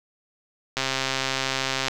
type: click train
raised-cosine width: 0.2 ms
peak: -7 dBFS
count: 149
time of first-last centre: 0.77-1.883 s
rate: 133 Hz
effects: none